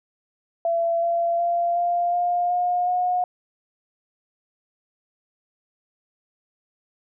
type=tone with pitch steps; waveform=sine; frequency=674 / 681.8 / 689.8 / 697.8 / 705.9 / 714.1 / 722.4 Hz; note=E5 / F5 / F5 / F5 / F5 / F5 / F#5; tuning=+38 / -42 / -22 / -2 / +18 / +38 / -42 cents; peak=-19 dBFS; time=0.65-3.24 s; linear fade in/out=2 ms; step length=370 ms; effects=none